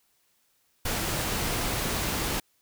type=noise; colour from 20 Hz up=pink; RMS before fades=-29 dBFS; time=0.85-2.4 s; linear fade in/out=5 ms; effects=white hiss -69 dBFS RMS until 2.61 s